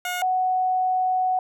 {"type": "tone pair in turn", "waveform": ["15% pulse", "sine"], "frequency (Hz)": [720, 742], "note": ["F#5", "F#5"], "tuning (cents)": [-47, 5], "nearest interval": "minor second", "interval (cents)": 52, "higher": "second", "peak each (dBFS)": -19, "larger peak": "neither", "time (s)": [[0.05, 0.22], [0.22, 1.39]], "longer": "second", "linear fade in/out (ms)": 2, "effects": []}